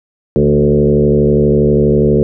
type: tone with frequency modulation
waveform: sine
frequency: 295.5 Hz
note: D4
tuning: 11 cents sharp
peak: -7 dBFS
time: 0.36-2.23 s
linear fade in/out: 0 ms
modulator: 72.3 Hz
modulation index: 2.7
effects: none